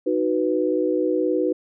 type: chord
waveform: sine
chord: B major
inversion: first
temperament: equal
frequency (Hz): 311.1 / 370 / 493.9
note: D#4 / F#4 / B4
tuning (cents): 0 / 0 / 0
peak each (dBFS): -23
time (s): 0.06-1.53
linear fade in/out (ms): 10
effects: none